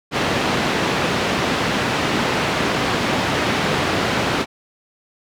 pink band-pass noise, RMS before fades -20 dBFS, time 0.11-4.46 s, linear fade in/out 50 ms, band 140 to 3600 Hz, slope 12 dB/octave, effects none

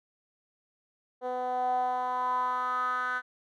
10% pulse tone with band-pass filter sweep, 251.1 Hz, B3, 29 cents sharp, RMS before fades -30 dBFS, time 1.21-3.22 s, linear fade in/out 50 ms, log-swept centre 590 to 1500 Hz, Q 6.1, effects none

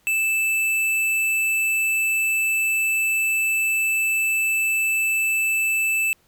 sine tone with tanh clipping, 2637 Hz, E7, in tune, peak -20 dBFS, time 0.07-6.13 s, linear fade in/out 0 ms, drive 18 dB, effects pink hiss -61 dBFS RMS until 6.27 s

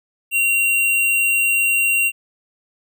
sine tone with sample-and-hold, 2754 Hz, F7, 25 cents flat, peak -14 dBFS, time 0.31-2.12 s, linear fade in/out 50 ms, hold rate 11025 Hz, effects none

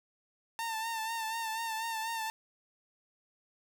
sawtooth tone with vibrato, 900 Hz, A5, 39 cents sharp, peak -30 dBFS, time 0.59-2.3 s, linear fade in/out 0 ms, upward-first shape sine, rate 4.1 Hz, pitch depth 43 cents each way, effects none

